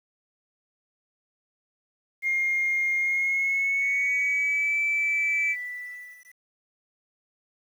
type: tone with pitch glide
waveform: sine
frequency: 2127 to 2320 Hz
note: C7 to D7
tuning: +28 to -22 cents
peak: -21 dBFS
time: 2.22-5.56 s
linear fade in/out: 50 ms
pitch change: +150 cents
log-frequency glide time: 2.97-4.78 s
type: tone with tremolo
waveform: sine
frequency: 1975.5 Hz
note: B6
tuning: in tune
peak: -30 dBFS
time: 3.81-6.32 s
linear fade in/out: 10 ms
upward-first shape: triangle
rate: 0.72 Hz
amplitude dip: 95%
effects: tanh soft clip ceiling -18 dBFS + 9-bit